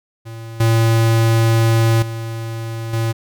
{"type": "tone with level steps", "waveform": "square", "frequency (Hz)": 113.7, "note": "A#2", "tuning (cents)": -43, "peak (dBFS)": [-30, -12, -24, -17], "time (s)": [0.25, 3.13], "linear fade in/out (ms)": 20, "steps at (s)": [0.6, 2.02, 2.93], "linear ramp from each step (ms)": 5, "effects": []}